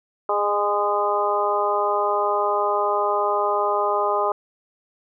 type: harmonic tone with a mistuned harmonic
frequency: 205.7 Hz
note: G#3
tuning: 16 cents flat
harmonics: 2 / 3 / 4 / 5 / 6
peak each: -25 / -25 / -25 / -25 / -25 dBFS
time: 0.29-4.32 s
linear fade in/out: 2 ms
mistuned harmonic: 3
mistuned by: -17 cents
effects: none